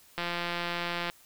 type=click train; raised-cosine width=0.3 ms; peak=-16 dBFS; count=160; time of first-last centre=0.18-1.099 s; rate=173 Hz; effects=white hiss -58 dBFS RMS until 1.25 s